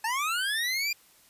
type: linear sweep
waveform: 25% pulse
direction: up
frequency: 860 to 2424 Hz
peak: -23 dBFS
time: 0.04-0.93 s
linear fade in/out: 5 ms
effects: white hiss -59 dBFS RMS until 1.29 s + resampled to 32000 Hz

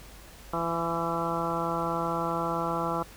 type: harmonic tone with a mistuned harmonic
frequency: 167.7 Hz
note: E3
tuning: 30 cents sharp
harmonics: 1 / 2 / 3 / 4 / 5 / 6 / 7 / 8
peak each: -35 / -35 / -35 / -35 / -35 / -35 / -35 / -35 dBFS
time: 0.53-3.03 s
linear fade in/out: 5 ms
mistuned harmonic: 7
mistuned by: -25 cents
effects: added 50 Hz sine -50 dBFS peak until 3.16 s + pink hiss -50 dBFS RMS until 3.16 s

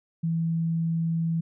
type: tone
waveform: sine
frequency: 164.81 Hz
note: E3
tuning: in tune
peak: -23 dBFS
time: 0.23-1.41 s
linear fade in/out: 10 ms
effects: none

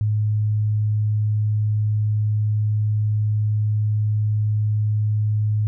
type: tone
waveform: sine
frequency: 106.3 Hz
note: G#2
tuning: 41 cents sharp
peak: -17 dBFS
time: 0.01-5.67 s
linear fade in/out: 0 ms
effects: none

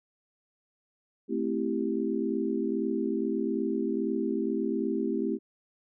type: chord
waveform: sine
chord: A minor seventh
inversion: none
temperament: equal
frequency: 220 / 261.6 / 329.6 / 392 Hz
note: A3 / C4 / E4 / G4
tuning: 0 / 0 / 0 / 0 cents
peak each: -32 dBFS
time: 1.28-5.39 s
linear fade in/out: 50 ms
effects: none

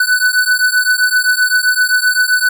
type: beating tone pair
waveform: square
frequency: 1492 / 1499.7 Hz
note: F#6 / F#6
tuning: +14 / +23 cents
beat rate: 7.7 Hz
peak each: -14 dBFS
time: 0-2.49 s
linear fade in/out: 5 ms
effects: none

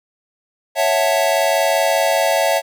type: chord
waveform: square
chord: F# minor seventh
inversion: second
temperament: equal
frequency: 554.4 / 659.3 / 740 / 880 Hz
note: C#5 / E5 / F#5 / A5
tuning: 0 / 0 / 0 / 0 cents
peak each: -20 / -18 / -23 / -23 dBFS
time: 0.75-2.62 s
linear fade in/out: 50 ms
effects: none

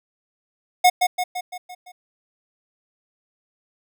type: tone with echo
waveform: square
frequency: 725 Hz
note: F#5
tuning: 35 cents flat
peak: -11 dBFS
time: 0.84-0.9 s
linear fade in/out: 10 ms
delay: 170 ms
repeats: 6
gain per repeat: -5 dB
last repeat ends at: 1.92 s
effects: none

